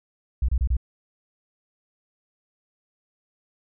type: tone bursts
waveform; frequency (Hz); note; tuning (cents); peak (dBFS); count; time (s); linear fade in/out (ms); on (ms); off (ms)
sine; 62.1; B1; +10; -18; 4; 0.42-0.768; 5; 66; 28
effects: none